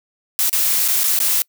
blue noise with dropouts, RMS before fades -17 dBFS, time 0.39-1.42 s, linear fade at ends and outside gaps 0 ms, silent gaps 0.495-0.529 / 0.879-0.884 / 1.034-1.04 / 1.189-1.202 s, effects noise-tail reverb RT60 0.1 s tail -26 dB re dry

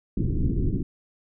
pink low-pass noise, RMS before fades -24 dBFS, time 0.17-0.83 s, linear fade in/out 5 ms, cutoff 360 Hz, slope 48 dB/octave, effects none

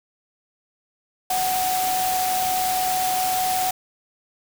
sine tone in noise, 743 Hz, F#5, 7 cents sharp, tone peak -21 dBFS, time 1.3-3.71 s, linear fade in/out 5 ms, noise white, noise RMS -27 dBFS, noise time 1.3-3.71 s, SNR +3 dB, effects none

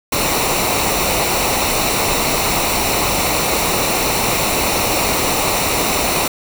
pink noise with comb filter, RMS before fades -17 dBFS, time 0.12-6.28 s, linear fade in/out 5 ms, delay 0.61 ms, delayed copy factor -0.6, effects none

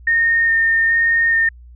sine tone with vibrato, 1830 Hz, A#6, 32 cents flat, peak -12 dBFS, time 0.07-1.49 s, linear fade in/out 5 ms, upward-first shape square, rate 1.2 Hz, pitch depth 9 cents each way, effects added 60 Hz sine -38 dBFS peak until 1.75 s

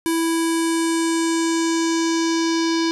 square tone with low-pass filter sweep, 329.6 Hz, E4, in tune, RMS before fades -20 dBFS, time 0.06-2.91 s, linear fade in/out 0 ms, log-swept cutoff 11000 to 5100 Hz, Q 3, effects none

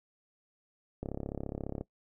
click train, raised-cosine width 2 ms, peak -23 dBFS, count 28, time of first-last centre 1.03-1.81 s, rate 34.6 Hz, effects noise-tail reverb RT60 0.1 s tail -19 dB re dry

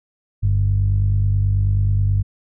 sawtooth tone with low-pass filter, 49.31 Hz, G1, 11 cents sharp, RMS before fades -17 dBFS, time 0.42-2.23 s, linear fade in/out 20 ms, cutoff 110 Hz, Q 7.5, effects none

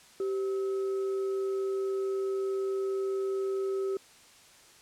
sine tone with frequency modulation, 387.7 Hz, G4, 19 cents flat, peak -28 dBFS, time 0.2-3.97 s, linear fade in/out 2 ms, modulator 900 Hz, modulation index 0.23, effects white hiss -56 dBFS RMS until 4.81 s + low-pass 9000 Hz 12 dB/octave

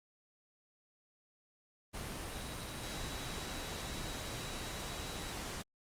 sine tone in noise, 3884 Hz, B7, 30 cents flat, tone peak -52 dBFS, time 2.3-5.33 s, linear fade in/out 20 ms, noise pink, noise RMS -42 dBFS, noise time 1.93-5.63 s, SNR -13 dB, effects low-pass 11000 Hz 12 dB/octave + Opus 32 kbps

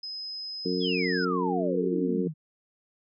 sine tone, 5070 Hz, D#8, 32 cents sharp, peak -34 dBFS, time 0.03-1.25 s, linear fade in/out 5 ms
harmonic tone, 90.7 Hz, F#2, 34 cents flat, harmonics 2 / 3 / 4 / 5, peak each -31 / -31 / -31 / -31 dBFS, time 0.65-2.28 s, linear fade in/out 10 ms
sine exponential sweep, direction down, 3520 to 146.83 Hz, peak -29 dBFS, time 0.8-2.34 s, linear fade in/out 50 ms
effects none

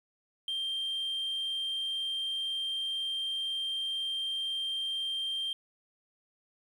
sine tone, 3171 Hz, G7, 19 cents sharp, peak -29 dBFS, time 0.48-5.53 s, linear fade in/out 2 ms, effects tanh soft clip ceiling -29 dBFS + 10-bit

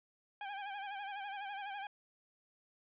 sawtooth tone with vibrato, 801 Hz, G5, 37 cents sharp, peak -37 dBFS, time 0.41-1.87 s, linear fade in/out 2 ms, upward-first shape sine, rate 12 Hz, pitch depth 65 cents each way, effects resampled to 8000 Hz + 12-bit

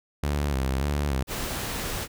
sawtooth tone with vibrato, 69.3 Hz, C#2, in tune, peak -20 dBFS, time 0.23-1.23 s, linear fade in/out 5 ms, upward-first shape square, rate 1.7 Hz, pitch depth 82 cents each way
pink noise, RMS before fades -31 dBFS, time 1.27-2.08 s, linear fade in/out 50 ms
effects none

